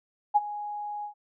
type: tone with ADSR envelope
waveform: sine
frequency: 830.6 Hz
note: G#5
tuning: in tune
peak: -15 dBFS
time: 0.34-1.14 s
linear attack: 22 ms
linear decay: 32 ms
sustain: -17 dB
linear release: 100 ms
effects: none